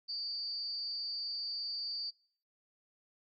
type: tone with amplitude modulation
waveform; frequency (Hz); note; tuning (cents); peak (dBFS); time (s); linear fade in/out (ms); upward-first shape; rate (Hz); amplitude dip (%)
sine; 4626; D8; -27; -33; 0.08-2.11; 20; sine; 277; 70
effects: noise-tail reverb RT60 0.5 s tail -22 dB re dry